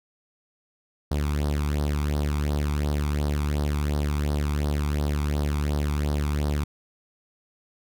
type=tone with flanger; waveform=sawtooth; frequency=73.42 Hz; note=D2; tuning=in tune; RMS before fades=-25 dBFS; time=1.11-6.64 s; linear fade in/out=5 ms; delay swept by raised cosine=0.2 to 0.88 ms; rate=2.8 Hz; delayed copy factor=+0.7; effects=none

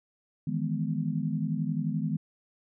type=chord; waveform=sine; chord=E major seventh; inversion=third; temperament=equal with one note detuned; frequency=155.56 / 166.92 / 207.7 / 246.9 Hz; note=D#3 / E3 / G#3 / B3; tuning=0 / +22 / 0 / 0 cents; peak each=-31 / -33 / -33 / -34 dBFS; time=0.47-2.17 s; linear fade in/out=5 ms; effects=none

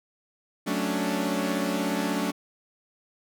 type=chord; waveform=sawtooth; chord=D major seventh; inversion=first; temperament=equal; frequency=185 / 220 / 277.2 / 293.7 Hz; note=F#3 / A3 / C#4 / D4; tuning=0 / 0 / 0 / 0 cents; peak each=-27 dBFS; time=0.66-2.32 s; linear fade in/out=20 ms; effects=none

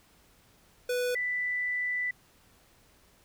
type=tone pair in turn; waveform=square / sine; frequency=493.9 / 1983.6 Hz; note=B4 / B6; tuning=0 / +7 cents; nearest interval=2 octaves; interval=2407 cents; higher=second; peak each=-28 dBFS; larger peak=neither; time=0.89-1.15 / 1.15-2.11 s; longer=second; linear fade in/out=5 ms; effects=pink hiss -62 dBFS RMS until 3.24 s

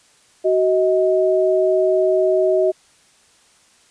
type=tone pair together; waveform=sine; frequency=375.2 / 631 Hz; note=F#4 / D#5; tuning=+24 / +24 cents; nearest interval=major sixth; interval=900 cents; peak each=-16 dBFS; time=0.44-2.72 s; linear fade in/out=20 ms; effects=white hiss -54 dBFS RMS until 3.9 s + resampled to 22050 Hz

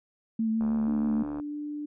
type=tone with vibrato; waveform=sine; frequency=222.5 Hz; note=A3; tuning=20 cents sharp; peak=-24 dBFS; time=0.39-1.23 s; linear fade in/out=5 ms; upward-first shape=sine; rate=6.4 Hz; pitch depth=20 cents each way
type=click train; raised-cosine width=1 ms; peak=-27 dBFS; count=59; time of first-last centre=0.61-1.399 s; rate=73.5 Hz
type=tone with pitch glide; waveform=sine; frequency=293.7 to 295.9 Hz; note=D4 to D4; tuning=0 to +13 cents; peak=-32 dBFS; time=0.87-1.86 s; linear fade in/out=10 ms; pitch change=+13 cents; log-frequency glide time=1.48-1.55 s
effects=none

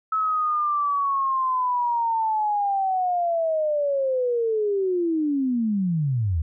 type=linear sweep; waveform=sine; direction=down; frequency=1300 to 73 Hz; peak=-20 dBFS; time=0.12-6.42 s; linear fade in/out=5 ms; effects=none

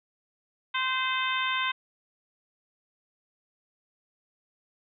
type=harmonic tone with a mistuned harmonic; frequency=516 Hz; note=C5; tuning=24 cents flat; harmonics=2 / 3 / 4 / 5 / 6 / 7; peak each=-30 / -32 / -33 / -34 / -35 / -35 dBFS; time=0.74-1.72 s; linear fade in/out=10 ms; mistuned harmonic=2; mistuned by=+16 cents; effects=none

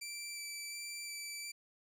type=tone with vibrato; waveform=15% pulse; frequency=2332 Hz; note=D7; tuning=13 cents flat; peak=-35 dBFS; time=0.01-1.52 s; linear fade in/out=10 ms; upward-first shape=square; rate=1.4 Hz; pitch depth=8 cents each way; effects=none

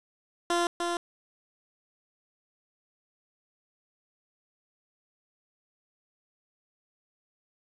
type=tone with echo; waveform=15% pulse; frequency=345.6 Hz; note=F4; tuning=18 cents flat; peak=-18 dBFS; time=0.5-0.67 s; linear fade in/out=2 ms; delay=300 ms; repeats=1; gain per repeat=-4 dB; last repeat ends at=0.97 s; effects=resampled to 24000 Hz + 8-bit

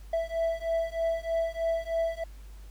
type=beating tone pair; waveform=triangle; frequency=659.3 / 662.5 Hz; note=E5 / E5; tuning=0 / +9 cents; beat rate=3.2 Hz; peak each=-28 dBFS; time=0.13-2.24 s; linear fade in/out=5 ms; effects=added 50 Hz sine -43 dBFS peak until 2.7 s + pink hiss -59 dBFS RMS until 2.7 s

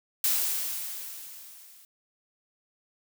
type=noise with level ramp; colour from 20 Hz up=blue; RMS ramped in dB=-24 to -54 dBFS; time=0.24-1.85 s; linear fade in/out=2 ms; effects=none

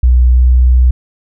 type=tone with pitch glide; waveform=sine; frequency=61.74 to 62.39 Hz; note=B1 to B1; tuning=0 to +18 cents; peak=-4 dBFS; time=0.03-0.91 s; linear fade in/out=5 ms; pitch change=+18 cents; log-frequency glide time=0.34-0.4 s; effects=none

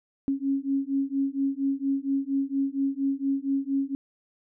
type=beating tone pair; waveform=sine; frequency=272.1 / 276.4 Hz; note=C#4 / C#4; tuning=-32 / -5 cents; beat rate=4.3 Hz; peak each=-27 dBFS; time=0.28-3.95 s; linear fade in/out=0 ms; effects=none

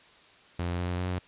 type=tone with pitch steps; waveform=sawtooth; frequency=87.31 / 89.04 / 90.81 Hz; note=F2 / F2 / F#2; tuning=0 / +34 / -32 cents; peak=-25 dBFS; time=0.59-1.19 s; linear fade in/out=5 ms; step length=200 ms; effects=white hiss -56 dBFS RMS until 1.27 s + resampled to 8000 Hz

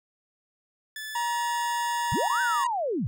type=tone; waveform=sawtooth; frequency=1738 Hz; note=A6; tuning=22 cents flat; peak=-31 dBFS; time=0.96-2.64 s; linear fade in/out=2 ms
type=harmonic tone; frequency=948 Hz; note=A#5; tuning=29 cents sharp; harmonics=1 / 2 / 3 / 4 / 5 / 7 / 8 / 9 / 10; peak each=-26 / -38 / -41 / -49 / -51 / -44 / -49 / -45 / -54 dBFS; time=1.15-2.67 s; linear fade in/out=5 ms
type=linear two-way sweep; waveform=sine; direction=up then down; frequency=75.2 to 1568 to 88.7 Hz; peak=-25 dBFS; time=2.12-3.07 s; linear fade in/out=0 ms; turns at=2.41 s
effects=none

